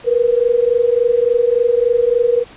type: tone pair together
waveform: sine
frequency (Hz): 467.4 / 490.9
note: A#4 / B4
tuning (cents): +5 / -10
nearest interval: minor second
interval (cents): 85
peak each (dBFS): -14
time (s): 0.04-2.45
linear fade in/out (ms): 50
effects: pink hiss -41 dBFS RMS until 2.56 s + resampled to 8000 Hz